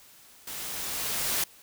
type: noise with level ramp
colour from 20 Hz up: white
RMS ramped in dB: -38 to -27 dBFS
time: 0.47-1.44 s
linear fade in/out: 5 ms
effects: white hiss -54 dBFS RMS until 1.62 s